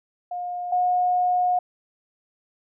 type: tone pair in turn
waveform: sine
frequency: 713 / 722.1 Hz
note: F5 / F#5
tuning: +36 / -42 cents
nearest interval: unison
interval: 22 cents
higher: second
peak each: -27 / -18 dBFS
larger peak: second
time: 0.31-0.72 / 0.72-1.59 s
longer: second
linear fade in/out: 5 ms
effects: none